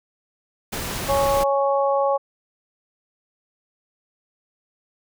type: noise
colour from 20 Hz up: pink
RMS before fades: -28 dBFS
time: 0.72-1.44 s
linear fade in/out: 10 ms
type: harmonic tone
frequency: 277.2 Hz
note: C#4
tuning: in tune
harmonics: 2 / 3 / 4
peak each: -19 / -23 / -25 dBFS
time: 1.08-2.18 s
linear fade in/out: 20 ms
effects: none